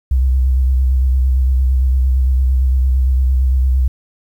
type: tone with vibrato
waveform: sine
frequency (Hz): 64.6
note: C2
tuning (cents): -21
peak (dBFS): -10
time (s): 0.11-3.88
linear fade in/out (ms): 5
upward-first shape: square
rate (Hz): 8.8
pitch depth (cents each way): 36
effects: 8-bit